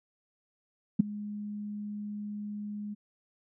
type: tone with ADSR envelope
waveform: sine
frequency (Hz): 207.7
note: G#3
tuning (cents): 0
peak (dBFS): -14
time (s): 0.99-2.95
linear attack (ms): 11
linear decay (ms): 9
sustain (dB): -21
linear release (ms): 21
effects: none